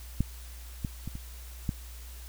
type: clicks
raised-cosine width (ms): 5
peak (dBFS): -13 / -18 / -23 / -27 / -16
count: 5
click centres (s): 0.206 / 0.848 / 1.076 / 1.154 / 1.692
effects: added 60 Hz sine -42 dBFS peak until 2.28 s + white hiss -51 dBFS RMS until 2.28 s